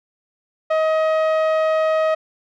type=tone with low-pass filter; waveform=sawtooth; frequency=632 Hz; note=D#5; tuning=27 cents sharp; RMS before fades=-18 dBFS; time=0.7-2.15 s; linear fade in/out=10 ms; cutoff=1700 Hz; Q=0.52; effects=none